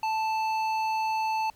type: tone with hard clipping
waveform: sine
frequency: 880 Hz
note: A5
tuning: in tune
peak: -27 dBFS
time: 0.03-1.5 s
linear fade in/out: 2 ms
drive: 10 dB
effects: pink hiss -60 dBFS RMS until 1.55 s